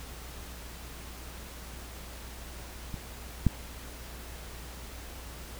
clicks, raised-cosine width 5 ms, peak -23 / -9 dBFS, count 2, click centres 2.942 / 3.467 s, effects added 60 Hz sine -44 dBFS peak until 5.59 s + pink hiss -46 dBFS RMS until 5.59 s

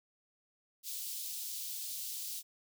white high-pass noise, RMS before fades -41 dBFS, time 0.83-2.43 s, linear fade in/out 50 ms, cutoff 3400 Hz, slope 24 dB/octave, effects none

